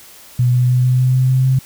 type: tone with pitch steps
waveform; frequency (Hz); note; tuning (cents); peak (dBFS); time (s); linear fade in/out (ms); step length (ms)
sine; 123.47 / 124.54 / 125.63 / 126.72 / 127.82 / 128.94 / 130.06 / 131.19; B2 / B2 / B2 / B2 / C3 / C3 / C3 / C3; 0 / +15 / +30 / +45 / -40 / -25 / -10 / +5; -10; 0.39-1.59; 5; 150
effects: white hiss -41 dBFS RMS until 1.65 s